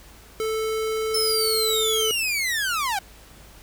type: tone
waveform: square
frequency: 439.5 Hz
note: A4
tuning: 2 cents flat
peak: -24 dBFS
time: 0.4-2.11 s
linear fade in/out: 0 ms
type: linear sweep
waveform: sawtooth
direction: down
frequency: 5300 to 740 Hz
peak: -19 dBFS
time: 1.14-2.99 s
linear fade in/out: 5 ms
effects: added 53 Hz sine -49 dBFS peak until 3.62 s + pink hiss -49 dBFS RMS until 3.62 s